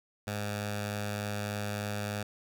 10% pulse tone with notch filter, 103.3 Hz, G#2, 9 cents flat, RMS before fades -35 dBFS, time 0.27-2.23 s, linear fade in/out 5 ms, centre 340 Hz, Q 1.1, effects none

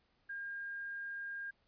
sine tone, 1612 Hz, G6, 48 cents sharp, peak -40 dBFS, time 0.29-1.51 s, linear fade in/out 10 ms, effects pink hiss -75 dBFS RMS until 1.67 s + resampled to 11025 Hz

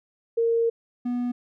sine / triangle tone pair in turn, 461.3 / 244.4 Hz, A#4 / B3, -18 / -18 cents, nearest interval major seventh, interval 1100 cents, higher first, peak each -19 / -22 dBFS, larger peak first, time 0.37-0.7 / 1.05-1.32 s, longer first, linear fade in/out 10 ms, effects none

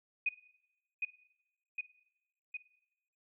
sine tone with echo, 2489 Hz, D#7, in tune, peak -28 dBFS, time 0.26-0.29 s, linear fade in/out 5 ms, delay 760 ms, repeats 3, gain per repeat -3 dB, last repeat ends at 2.57 s, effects noise-tail reverb RT60 0.9 s tail -18 dB re dry

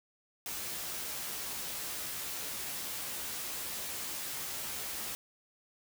white noise with comb filter, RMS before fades -39 dBFS, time 0.46-5.15 s, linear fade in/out 0 ms, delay 14 ms, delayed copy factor +0.55, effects none

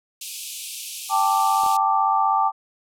white high-pass noise, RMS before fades -31 dBFS, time 0.21-1.77 s, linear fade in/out 5 ms, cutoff 2400 Hz, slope 96 dB/octave
sine chord, G suspended second, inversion none, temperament equal, 784 / 880 / 1174.7 Hz, G5 / A5 / D6, 0 / 0 / 0 cents, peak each -21 dBFS, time 1.09-2.52 s, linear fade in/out 50 ms
clicks, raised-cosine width 1 ms, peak -24 dBFS, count 2, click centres 1.636 / 1.663 s
effects low-pass 12000 Hz 12 dB/octave

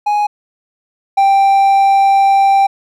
triangle tone pair in turn, 830.6 / 786 Hz, G#5 / G5, 0 / +4 cents, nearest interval minor second, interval 96 cents, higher first, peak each -9 / -5 dBFS, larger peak second, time 0.06-0.27 / 1.17-2.67 s, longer second, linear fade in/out 10 ms, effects none

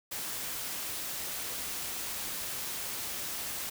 white noise, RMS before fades -37 dBFS, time 0.11-3.7 s, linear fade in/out 10 ms, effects none

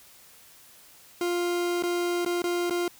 40% pulse tone with dropouts, 350 Hz, F4, 4 cents sharp, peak -24 dBFS, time 1.21-2.88 s, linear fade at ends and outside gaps 2 ms, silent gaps 1.825-1.835 / 2.249-2.261 / 2.42-2.44 / 2.698-2.707 s, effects white hiss -53 dBFS RMS until 2.99 s

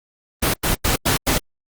pink noise bursts, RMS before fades -18 dBFS, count 5, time 0.42-1.384 s, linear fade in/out 10 ms, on 120 ms, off 91 ms, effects Opus 24 kbps

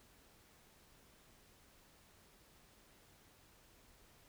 silence, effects pink hiss -66 dBFS RMS until 4.28 s

